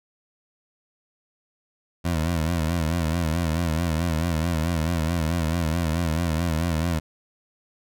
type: tone with vibrato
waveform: 20% pulse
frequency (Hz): 82.41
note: E2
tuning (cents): 0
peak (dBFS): -17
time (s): 2.04-7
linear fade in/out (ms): 20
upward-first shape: sine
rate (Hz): 4.6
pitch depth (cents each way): 100
effects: none